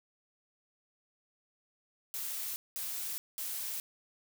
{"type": "noise bursts", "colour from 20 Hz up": "blue", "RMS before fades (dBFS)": -38, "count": 3, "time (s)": [2.14, 3.8], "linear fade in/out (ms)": 0, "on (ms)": 420, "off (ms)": 200, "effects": []}